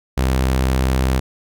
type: tone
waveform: sawtooth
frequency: 65 Hz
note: C2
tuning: 11 cents flat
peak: -11 dBFS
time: 0.17-1.2 s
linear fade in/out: 10 ms
effects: none